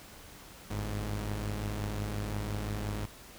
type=tone pair together; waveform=sawtooth; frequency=49.55 / 104.8 Hz; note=G1 / G#2; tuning=+19 / +16 cents; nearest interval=octave + minor second; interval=1297 cents; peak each=-33 / -31 dBFS; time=0.7-3.06 s; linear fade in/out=10 ms; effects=pink hiss -51 dBFS RMS until 3.38 s